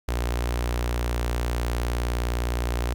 sawtooth tone with notch filter, 59.6 Hz, A#1, 39 cents sharp, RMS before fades -26 dBFS, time 0.08-2.94 s, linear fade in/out 5 ms, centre 170 Hz, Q 0.98, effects 10-bit

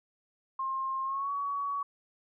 sine tone with pitch glide, 1064 to 1127.3 Hz, C6 to C#6, +29 to +29 cents, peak -30 dBFS, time 0.59-1.83 s, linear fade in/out 5 ms, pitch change +100 cents, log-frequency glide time 1.04-1.31 s, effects none

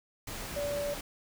sine tone in noise, 577 Hz, D5, 31 cents flat, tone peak -31 dBFS, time 0.56-0.94 s, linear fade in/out 5 ms, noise pink, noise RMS -40 dBFS, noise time 0.27-1.01 s, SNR +6 dB, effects none

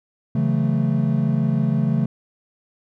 triangle chord, F# minor seventh, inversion second, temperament equal, 138.59 / 164.81 / 185 / 220 Hz, C#3 / E3 / F#3 / A3, 0 / 0 / 0 / 0 cents, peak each -19 / -21 / -25 / -20 dBFS, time 0.35-2.06 s, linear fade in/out 5 ms, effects none

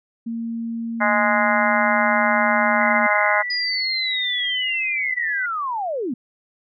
sine tone, 230 Hz, A#3, 23 cents flat, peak -24 dBFS, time 0.26-3.07 s, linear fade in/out 10 ms
harmonic tone, 208 Hz, G#3, 3 cents sharp, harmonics 3 / 4 / 5 / 6 / 7 / 8 / 9 / 10, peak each -23 / -23 / -24 / -27 / -23 / -26 / -28 / -24 dBFS, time 1-3.43 s, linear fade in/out 20 ms
sine tone with vibrato, 2016 Hz, B6, 35 cents sharp, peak -24 dBFS, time 2.8-5.46 s, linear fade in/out 5 ms, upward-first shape sine, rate 1.1 Hz, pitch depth 46 cents each way
sine linear sweep, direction down, 4965 to 215.6 Hz, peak -22 dBFS, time 3.5-6.14 s, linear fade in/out 5 ms
effects none

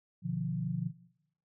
sine chord, B diminished, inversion none, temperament equal with one note detuned, 123.47 / 149.74 / 174.61 Hz, B2 / D3 / F3, 0 / +34 / 0 cents, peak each -38 / -36 / -34 dBFS, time 0.22-0.92 s, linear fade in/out 50 ms, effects noise-tail reverb RT60 0.7 s tail -17 dB re dry

